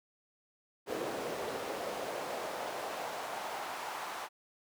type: noise with high-pass filter sweep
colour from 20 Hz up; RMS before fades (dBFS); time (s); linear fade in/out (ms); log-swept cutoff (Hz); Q
brown; -39; 0.86-4.29; 50; 420 to 930; 1.8
effects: none